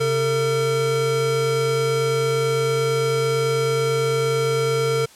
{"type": "tone pair together", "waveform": "square", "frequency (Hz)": [134.9, 453.7], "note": ["C#3", "A#4"], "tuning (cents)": [-47, -47], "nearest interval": "octave + major sixth", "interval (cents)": 2100, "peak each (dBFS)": [-25, -20], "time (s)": [0, 5.06], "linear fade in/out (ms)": 10, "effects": ["white hiss -48 dBFS RMS until 5.15 s", "low-pass 10000 Hz 12 dB/octave"]}